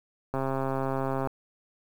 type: click train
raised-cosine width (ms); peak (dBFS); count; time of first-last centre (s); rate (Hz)
1; -16; 126; 0.34-1.273; 134
effects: 8-bit